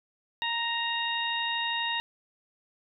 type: harmonic tone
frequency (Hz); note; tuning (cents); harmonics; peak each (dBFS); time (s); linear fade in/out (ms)
932.3; A#5; 0; 1 / 2 / 3 / 4; -33 / -33 / -33 / -33; 0.42-2; 0
effects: none